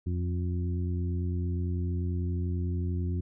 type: harmonic tone with a mistuned harmonic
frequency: 88.9 Hz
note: F2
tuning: 31 cents sharp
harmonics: 1 / 2 / 3 / 4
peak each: -28 / -36 / -40 / -42 dBFS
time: 0.06-3.21 s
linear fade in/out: 10 ms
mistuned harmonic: 1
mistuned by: -48 cents
effects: none

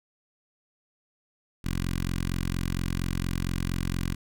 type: tone with notch filter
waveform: 10% pulse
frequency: 44.31 Hz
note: F1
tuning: 26 cents sharp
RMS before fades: -29 dBFS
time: 1.64-4.15 s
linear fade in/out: 10 ms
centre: 650 Hz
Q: 0.61
effects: none

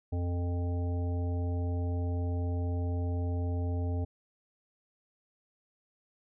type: harmonic tone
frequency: 87.6 Hz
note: F2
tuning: 6 cents sharp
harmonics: 1 / 3 / 5 / 7 / 9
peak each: -29 / -39 / -43 / -46 / -48 dBFS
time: 0.12-4.05 s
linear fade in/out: 10 ms
effects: none

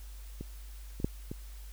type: clicks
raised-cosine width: 3 ms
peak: -26 / -28 / -15 / -24 dBFS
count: 4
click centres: 0.41 / 1.001 / 1.045 / 1.315 s
effects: added 50 Hz sine -43 dBFS peak until 1.72 s + white hiss -57 dBFS RMS until 1.72 s

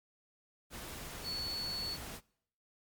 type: tone in noise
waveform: sine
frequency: 4425 Hz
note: C#8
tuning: 4 cents flat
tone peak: -36 dBFS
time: 1.23-1.98 s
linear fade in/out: 50 ms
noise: pink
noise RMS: -45 dBFS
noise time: 0.7-2.21 s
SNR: +6 dB
effects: noise-tail reverb RT60 0.7 s tail -24 dB re dry + MP3 96 kbps

